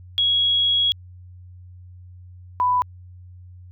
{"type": "tone pair in turn", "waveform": "sine", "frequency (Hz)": [3322, 993.9], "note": ["G#7", "B5"], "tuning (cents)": [0, 11], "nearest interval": "octave + major sixth", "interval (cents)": 2089, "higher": "first", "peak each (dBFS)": -16, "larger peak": "neither", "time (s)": [[0.18, 0.92], [2.6, 2.82]], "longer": "first", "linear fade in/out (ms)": 0, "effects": ["added 90 Hz sine -40 dBFS peak until 3.71 s"]}